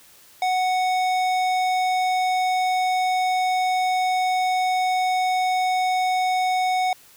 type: tone with tanh clipping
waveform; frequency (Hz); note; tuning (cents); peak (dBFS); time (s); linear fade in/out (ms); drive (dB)
sine; 740; F#5; 0; -21; 0.42-6.93; 2; 17
effects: white hiss -51 dBFS RMS until 7.16 s